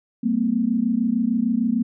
sine tone cluster, 194.2 / 227.5 / 254.1 Hz, G3 / A#3 / B3, -16 / -42 / +49 cents, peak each -27 / -20 / -23 dBFS, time 0.23-1.83 s, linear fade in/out 10 ms, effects none

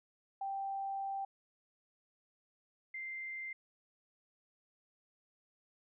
sine tone pair in turn, 784 / 2089 Hz, G5 / C7, 0 / -3 cents, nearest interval octave + perfect fourth, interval 1697 cents, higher second, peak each -36 / -40 dBFS, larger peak first, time 0.41-1.25 / 2.94-3.53 s, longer first, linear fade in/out 5 ms, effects none

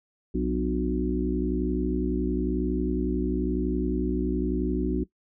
harmonic tone with a mistuned harmonic, 61 Hz, B1, 21 cents flat, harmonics 1 / 3 / 4 / 5 / 6, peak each -30 / -30 / -30 / -30 / -30 dBFS, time 0.34-5.04 s, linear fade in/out 10 ms, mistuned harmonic 4, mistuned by +65 cents, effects noise-tail reverb RT60 0.1 s tail -18 dB re dry

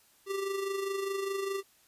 square tone with amplitude modulation, 392 Hz, G4, in tune, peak -30 dBFS, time 0.26-1.63 s, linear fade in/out 50 ms, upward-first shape sine, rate 24.9 Hz, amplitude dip 50%, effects white hiss -64 dBFS RMS until 1.87 s + resampled to 32000 Hz

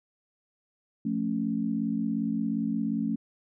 sine chord, F augmented, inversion none, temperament equal, 174.61 / 220 / 277.2 Hz, F3 / A3 / C#4, 0 / 0 / 0 cents, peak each -34 / -28 / -31 dBFS, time 1.05-3.16 s, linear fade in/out 5 ms, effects none

